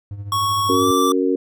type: tone with tremolo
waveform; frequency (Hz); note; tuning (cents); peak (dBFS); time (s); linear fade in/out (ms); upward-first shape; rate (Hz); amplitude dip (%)
triangle; 101.1; G#2; -46; -23; 0.11-0.91; 0; triangle; 13; 70
type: tone with pitch glide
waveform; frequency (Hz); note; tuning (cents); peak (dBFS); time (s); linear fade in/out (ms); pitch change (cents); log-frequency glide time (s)
square; 1108.7 to 1168.5; C#6 to D6; 0 to -9; -18; 0.32-1.12; 2; +91; 0.71-0.88
type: harmonic tone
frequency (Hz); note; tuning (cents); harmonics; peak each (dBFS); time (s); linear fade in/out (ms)
92.5; F#2; 0; 3 / 4 / 5; -19 / -20 / -21; 0.69-1.36; 5
effects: none